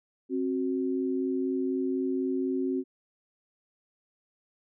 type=tone pair together; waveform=sine; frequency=265.9 / 370 Hz; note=C4 / F#4; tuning=+28 / 0 cents; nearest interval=tritone; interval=572 cents; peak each=-28 / -30 dBFS; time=0.29-2.84 s; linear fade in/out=50 ms; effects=none